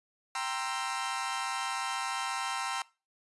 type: chord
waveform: sawtooth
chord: C dominant seventh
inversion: second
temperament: equal with one note detuned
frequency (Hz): 784 / 932.3 / 1046.5 / 1333.8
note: G5 / Bb5 / C6 / E6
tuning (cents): 0 / 0 / 0 / +20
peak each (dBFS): -34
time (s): 0.35-2.82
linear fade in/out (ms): 2
effects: noise-tail reverb RT60 0.3 s tail -21 dB re dry + resampled to 24000 Hz